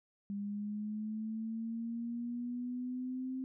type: linear sweep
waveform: sine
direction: up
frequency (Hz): 200.5 to 261.6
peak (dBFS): -36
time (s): 0.3-3.44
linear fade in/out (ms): 0
effects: none